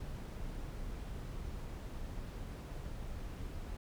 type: noise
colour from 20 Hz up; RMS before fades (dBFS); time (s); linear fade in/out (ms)
brown; -43; 0-3.77; 5
effects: none